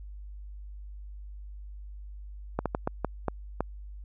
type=slowing click train; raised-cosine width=1 ms; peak=-13 dBFS; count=7; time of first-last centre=2.59-3.606 s; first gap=67 ms; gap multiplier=1.37; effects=added 50 Hz sine -40 dBFS peak until 4.04 s